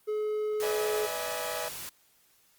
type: tone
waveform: triangle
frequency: 425.9 Hz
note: G#4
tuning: 44 cents sharp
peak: -26 dBFS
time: 0.07-1.07 s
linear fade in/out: 20 ms
type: noise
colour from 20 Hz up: white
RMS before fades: -40 dBFS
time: 0.6-1.89 s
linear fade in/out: 0 ms
type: chord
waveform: sawtooth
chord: E dominant seventh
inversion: second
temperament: equal with one note detuned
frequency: 493.9 / 587.3 / 643.1 / 830.6 Hz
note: B4 / D5 / E5 / G#5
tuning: 0 / 0 / -43 / 0 cents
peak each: -35 / -35 / -33 / -36 dBFS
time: 0.62-1.69 s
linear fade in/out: 10 ms
effects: white hiss -65 dBFS RMS until 2.58 s + Opus 32 kbps

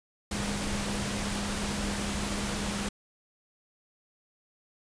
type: tone in noise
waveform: sine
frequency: 202.8 Hz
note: G#3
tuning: 41 cents flat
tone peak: -34 dBFS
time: 0.31-2.89 s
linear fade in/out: 5 ms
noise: pink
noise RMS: -33 dBFS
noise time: 0.31-2.89 s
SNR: -4 dB
effects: resampled to 22050 Hz

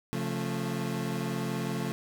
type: chord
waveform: 30% pulse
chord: Db augmented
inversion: none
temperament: equal with one note detuned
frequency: 135.66 / 174.61 / 220 Hz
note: Db3 / F3 / A3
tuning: -37 / 0 / 0 cents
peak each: -32 dBFS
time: 0.13-1.92 s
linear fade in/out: 0 ms
effects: none

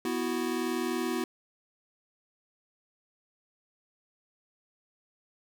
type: chord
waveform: square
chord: B suspended fourth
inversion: none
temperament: equal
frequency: 246.9 / 329.6 / 370 Hz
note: B3 / E4 / F#4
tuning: 0 / 0 / 0 cents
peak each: -34 dBFS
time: 0.05-1.24 s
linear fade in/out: 2 ms
effects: none

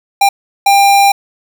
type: tone bursts at uneven times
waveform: square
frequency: 797 Hz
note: G5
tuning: 28 cents sharp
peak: -6 dBFS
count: 2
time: 0.21-0.29 / 0.66-1.12 s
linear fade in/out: 5 ms
effects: none

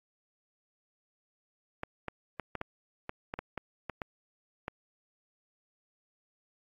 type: clicks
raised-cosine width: 0.5 ms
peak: -20 dBFS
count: 12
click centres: 1.834 / 2.083 / 2.397 / 2.553 / 2.614 / 3.094 / 3.339 / 3.39 / 3.577 / 3.897 / 4.018 / 4.681 s
effects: AAC 64 kbps

